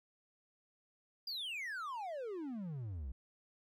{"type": "exponential sweep", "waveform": "triangle", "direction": "down", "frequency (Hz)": [4923, 59.3], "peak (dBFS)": -38, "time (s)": [1.27, 3.12], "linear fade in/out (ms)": 5, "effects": []}